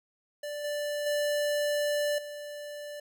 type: tone with level steps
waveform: square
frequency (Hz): 587.3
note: D5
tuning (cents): 0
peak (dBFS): -35 / -31 / -27 / -39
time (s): 0.43-3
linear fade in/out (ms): 5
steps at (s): 0.64 / 1.06 / 2.18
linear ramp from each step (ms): 5
effects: none